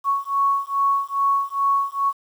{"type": "beating tone pair", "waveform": "sine", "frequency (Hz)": [1108.7, 1111.1], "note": ["C#6", "C#6"], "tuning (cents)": [0, 4], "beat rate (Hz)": 2.4, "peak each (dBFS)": [-21, -21], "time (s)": [0.04, 2.13], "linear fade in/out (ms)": 50, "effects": ["8-bit"]}